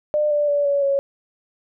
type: tone with pitch steps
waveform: sine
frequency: 600 / 588.3 / 576.9 / 565.7 / 554.7 Hz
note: D5 / D5 / D5 / C#5 / C#5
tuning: +37 / +3 / -31 / +35 / +1 cents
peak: -16 dBFS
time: 0.14-0.99 s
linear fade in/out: 0 ms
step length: 170 ms
effects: none